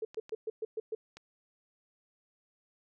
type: tone bursts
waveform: sine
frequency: 439.7 Hz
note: A4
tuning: 1 cent flat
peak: -32 dBFS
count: 7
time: 0.02-0.95 s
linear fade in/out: 5 ms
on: 30 ms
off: 120 ms
type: clicks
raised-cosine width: 0.2 ms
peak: -31 dBFS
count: 3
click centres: 0.145 / 0.294 / 1.17 s
effects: none